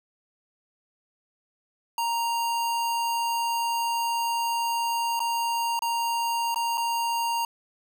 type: tone with dropouts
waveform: square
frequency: 932.3 Hz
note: A#5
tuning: in tune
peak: -25 dBFS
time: 1.98-7.45 s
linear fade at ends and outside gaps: 2 ms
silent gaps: 5.194-5.202 / 5.792-5.821 / 6.545-6.559 / 6.774-6.778 s
effects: none